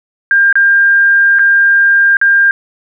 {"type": "tone with dropouts", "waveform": "sine", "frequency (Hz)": 1600, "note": "G6", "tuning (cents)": 35, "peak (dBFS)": -5, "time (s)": [0.31, 2.51], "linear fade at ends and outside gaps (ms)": 1, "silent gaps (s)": [[0.527, 0.555], [1.387, 1.393], [2.169, 2.214]], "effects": []}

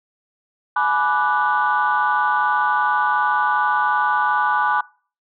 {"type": "chord", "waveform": "sine", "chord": "G# half-diminished seventh", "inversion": "none", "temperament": "equal with one note detuned", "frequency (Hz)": [845.1, 987.8, 1174.7, 1480], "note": ["G#5", "B5", "D6", "F#6"], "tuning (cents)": [30, 0, 0, 0], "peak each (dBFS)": -21, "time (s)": [0.76, 4.81], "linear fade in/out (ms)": 5, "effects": ["noise-tail reverb RT60 0.4 s tail -22 dB re dry", "tanh soft clip ceiling -8 dBFS"]}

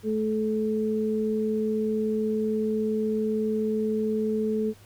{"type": "tone pair together", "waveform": "sine", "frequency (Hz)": [216.8, 433], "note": ["A3", "A4"], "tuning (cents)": [-25, -28], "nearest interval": "octave", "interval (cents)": 1197, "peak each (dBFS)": -26, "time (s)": [0.03, 4.74], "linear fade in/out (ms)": 50, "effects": ["added 102 Hz sine -52 dBFS peak until 4.85 s", "pink hiss -55 dBFS RMS until 4.85 s"]}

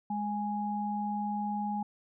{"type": "tone pair together", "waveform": "sine", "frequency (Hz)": [207.5, 830], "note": ["G#3", "G#5"], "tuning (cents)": [-1, -1], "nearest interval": "2 octaves", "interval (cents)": 2400, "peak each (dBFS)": [-33, -33], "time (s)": [0.1, 1.83], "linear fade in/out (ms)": 5, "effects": []}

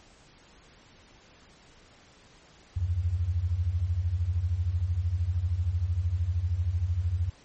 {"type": "beating tone pair", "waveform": "sine", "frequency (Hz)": [77.78, 90.78], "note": ["D#2", "F#2"], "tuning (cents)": [0, -32], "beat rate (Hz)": 13, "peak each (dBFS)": [-30, -26], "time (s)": [2.76, 7.3], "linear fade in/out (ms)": 10, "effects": ["pink hiss -56 dBFS RMS until 7.44 s", "MP3 32 kbps"]}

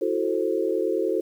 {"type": "chord", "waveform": "sine", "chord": "F# half-diminished seventh", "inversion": "third", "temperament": "equal with one note detuned", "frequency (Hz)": [329.6, 370, 440, 527.5], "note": ["E4", "F#4", "A4", "C5"], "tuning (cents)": [0, 0, 0, 14], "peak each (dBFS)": [-28, -26, -26, -29], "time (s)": [0.01, 1.21], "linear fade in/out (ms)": 10, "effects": ["9-bit"]}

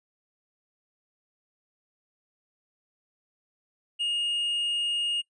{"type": "tone", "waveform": "triangle", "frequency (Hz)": 2850, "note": "F7", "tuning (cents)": 34, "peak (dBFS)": -24, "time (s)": [3.99, 5.22], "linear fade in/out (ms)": 20, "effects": ["noise-tail reverb RT60 0.1 s tail -19 dB re dry", "resampled to 24000 Hz"]}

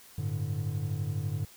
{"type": "chord", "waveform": "triangle", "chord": "G suspended second", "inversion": "none", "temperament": "equal", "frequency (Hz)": [98, 110, 146.83], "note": ["G2", "A2", "D3"], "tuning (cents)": [0, 0, 0], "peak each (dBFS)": -32, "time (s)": [0.18, 1.45], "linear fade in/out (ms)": 5, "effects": ["white hiss -54 dBFS RMS until 1.56 s"]}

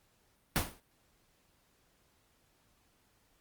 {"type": "noise with exponential decay", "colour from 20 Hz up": "pink", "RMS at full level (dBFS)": -26, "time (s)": [0.56, 0.8], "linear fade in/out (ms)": 0, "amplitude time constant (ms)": 52, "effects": ["pink hiss -71 dBFS RMS until 3.4 s", "Opus 48 kbps"]}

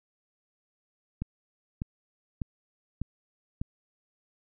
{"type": "click train", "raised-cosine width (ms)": 5, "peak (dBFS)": -19, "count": 5, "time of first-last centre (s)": [1.22, 3.615], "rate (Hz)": 1.67, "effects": []}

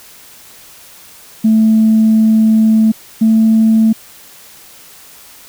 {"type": "tone pair in turn", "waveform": "sine", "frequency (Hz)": [220, 221.8], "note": ["A3", "A3"], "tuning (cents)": [0, 14], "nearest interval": "unison", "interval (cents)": 14, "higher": "second", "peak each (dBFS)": [-5, -5], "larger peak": "neither", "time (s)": [[1.44, 2.92], [3.21, 3.93]], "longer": "first", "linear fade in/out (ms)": 10, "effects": ["tanh soft clip ceiling -2 dBFS", "white hiss -39 dBFS RMS until 5.48 s"]}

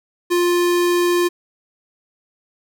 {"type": "tone", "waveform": "square", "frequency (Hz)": 350.8, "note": "F4", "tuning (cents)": 8, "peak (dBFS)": -15, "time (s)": [0.3, 1.29], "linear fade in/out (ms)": 20, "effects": []}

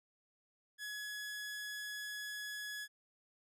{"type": "tone", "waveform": "sawtooth", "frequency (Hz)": 1688, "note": "G#6", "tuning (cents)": 28, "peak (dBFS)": -38, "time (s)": [0.78, 2.88], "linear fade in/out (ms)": 50, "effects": ["resampled to 32000 Hz"]}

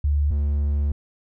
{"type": "tone pair in turn", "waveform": ["sine", "triangle"], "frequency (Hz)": [72.7, 72.29], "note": ["D2", "D2"], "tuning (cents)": [-17, -27], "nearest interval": "unison", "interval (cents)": 10, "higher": "first", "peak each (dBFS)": -17, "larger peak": "neither", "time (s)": [[0.04, 0.31], [0.31, 0.92]], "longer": "second", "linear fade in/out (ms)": 5, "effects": []}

